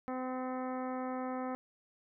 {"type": "harmonic tone with a mistuned harmonic", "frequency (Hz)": 256.4, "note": "C4", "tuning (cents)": -35, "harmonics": [1, 2, 3, 4, 5, 6, 7, 8, 9], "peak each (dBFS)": [-38, -41, -42, -47, -46, -59, -54, -59, -61], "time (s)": [0.08, 1.55], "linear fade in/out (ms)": 0, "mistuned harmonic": 9, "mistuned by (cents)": -73, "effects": []}